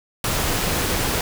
pink noise, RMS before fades -22 dBFS, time 0.24-1.21 s, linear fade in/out 2 ms, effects none

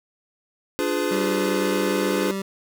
square chord, D diminished seventh, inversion none, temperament equal with one note detuned, 293.7 / 349.2 / 415.3 / 505.4 Hz, D4 / F4 / Ab4 / Cb5, 0 / 0 / 0 / +40 cents, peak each -28 dBFS, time 0.79-2.31 s, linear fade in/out 0 ms
25% pulse tone with pitch glide, 192.8 to 194.7 Hz, G3 to G3, -28 to -12 cents, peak -22 dBFS, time 1.11-2.42 s, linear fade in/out 5 ms, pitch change +16 cents, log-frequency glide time 1.51-1.92 s
effects 8-bit

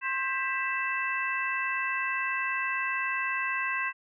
harmonic tone with a mistuned harmonic, 529 Hz, C5, 19 cents sharp, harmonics 2 / 3 / 4 / 5, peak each -33 / -33 / -33 / -33 dBFS, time 0.01-3.93 s, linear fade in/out 50 ms, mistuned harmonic 4, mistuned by -120 cents, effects none

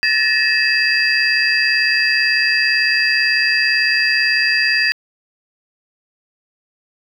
sine tone cluster, 1733 / 1871 / 2598 / 4767 Hz, A6 / A#6 / E7 / D8, -27 / +6 / -26 / +25 cents, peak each -18 dBFS, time 0.03-4.92 s, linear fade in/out 0 ms, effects tanh soft clip ceiling -4 dBFS + 8-bit

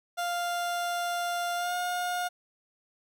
30% pulse tone with pitch glide, 698.5 to 715.2 Hz, F5 to F5, 0 to +41 cents, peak -26 dBFS, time 0.17-2.29 s, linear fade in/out 20 ms, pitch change +41 cents, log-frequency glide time 1.56-1.74 s, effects none

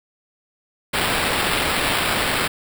white noise with sample-and-hold, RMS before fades -21 dBFS, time 0.93-2.48 s, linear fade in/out 10 ms, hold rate 6300 Hz, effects none

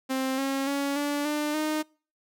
sawtooth tone with pitch steps, 263.4 / 271.7 / 280.4 / 289.2 / 298.4 / 307.9 Hz, C4 / C#4 / C#4 / D4 / D4 / D#4, +12 / -35 / +20 / -27 / +28 / -18 cents, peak -22 dBFS, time 0.09-1.83 s, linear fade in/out 20 ms, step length 290 ms, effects noise-tail reverb RT60 0.4 s tail -26 dB re dry

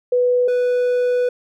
sine / triangle tone pair in turn, 493.9 / 493.9 Hz, B4 / B4, 0 / 0 cents, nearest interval unison, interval 0 cents, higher neither, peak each -13 dBFS, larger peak neither, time 0.12-0.48 / 0.48-1.29 s, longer second, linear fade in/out 5 ms, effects none

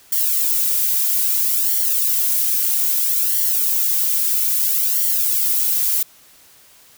violet noise with flanger, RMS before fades -18 dBFS, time 0.12-6.03 s, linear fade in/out 5 ms, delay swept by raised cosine 0.78 to 2.78 ms, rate 0.61 Hz, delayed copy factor -0.85, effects white hiss -49 dBFS RMS until 6.97 s

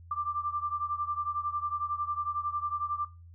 sine beating tone pair, 1179 / 1190 Hz, D6 / D6, +6 / +22 cents, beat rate 11 Hz, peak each -32 / -33 dBFS, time 0.11-3.05 s, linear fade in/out 5 ms, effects noise-tail reverb RT60 0.3 s tail -20 dB re dry + added 85 Hz sine -48 dBFS peak until 3.34 s

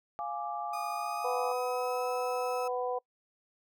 sine chord, D diminished, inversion first, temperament equal, 698.5 / 830.6 / 1174.7 Hz, F5 / Ab5 / D6, 0 / 0 / 0 cents, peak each -38 / -37 / -39 dBFS, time 0.19-1.52 s, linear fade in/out 0 ms
35% pulse tone with pitch glide, 1228 to 1295.8 Hz, D#6 to E6, -23 to -30 cents, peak -37 dBFS, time 0.73-2.68 s, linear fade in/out 5 ms, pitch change +93 cents, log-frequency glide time 0.94-2.1 s
harmonic tone, 249 Hz, B3, 14 cents sharp, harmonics 2 / 3 / 4, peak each -32 / -35 / -39 dBFS, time 1.24-2.99 s, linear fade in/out 10 ms
effects noise-tail reverb RT60 0.1 s tail -25 dB re dry

